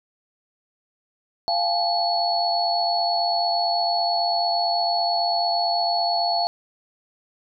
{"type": "tone cluster", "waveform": "sine", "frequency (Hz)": [694, 789, 858, 4394], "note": ["F5", "G5", "A5", "C#8"], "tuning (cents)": [-11, 11, -44, -16], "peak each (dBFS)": [-22, -30, -29, -24], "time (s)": [1.48, 6.47], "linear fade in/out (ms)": 0, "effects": []}